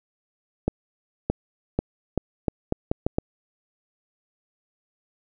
accelerating click train, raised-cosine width 2 ms, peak -8 dBFS, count 9, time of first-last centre 0.68-3.184 s, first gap 620 ms, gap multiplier 0.79, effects none

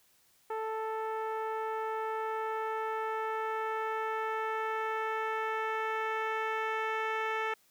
10% pulse tone with low-pass filter sweep, 440.4 Hz, A4, 2 cents sharp, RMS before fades -34 dBFS, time 0.5-7.54 s, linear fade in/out 5 ms, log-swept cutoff 910 to 2200 Hz, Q 1, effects white hiss -67 dBFS RMS until 7.7 s

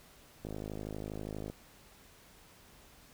click train, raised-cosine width 2 ms, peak -27 dBFS, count 56, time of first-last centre 0.45-1.5 s, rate 52.4 Hz, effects pink hiss -59 dBFS RMS until 3.13 s

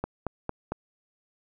click train, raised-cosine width 1 ms, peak -15 dBFS, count 4, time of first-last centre 0.04-0.72 s, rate 4.41 Hz, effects none

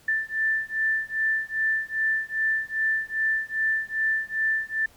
sine beating tone pair, 1768 / 1770.5 Hz, A6 / A6, +8 / +10 cents, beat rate 2.5 Hz, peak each -26 / -26 dBFS, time 0.08-4.86 s, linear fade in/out 5 ms, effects pink hiss -56 dBFS RMS until 4.96 s

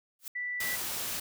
blue noise with exponential growth, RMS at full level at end -35 dBFS, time 0.19-0.28 s, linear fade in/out 2 ms, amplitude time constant 19 ms
sine tone, 1971 Hz, B6, 4 cents flat, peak -32 dBFS, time 0.35-0.76 s, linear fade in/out 10 ms
white noise, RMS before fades -35 dBFS, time 0.6-1.2 s, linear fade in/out 5 ms
effects none

